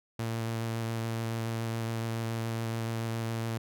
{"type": "tone with vibrato", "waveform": "sawtooth", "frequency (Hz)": 114, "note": "A#2", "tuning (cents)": -38, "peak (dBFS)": -27, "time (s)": [0.19, 3.58], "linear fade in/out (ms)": 5, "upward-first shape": "square", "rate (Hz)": 7.1, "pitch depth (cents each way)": 11, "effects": []}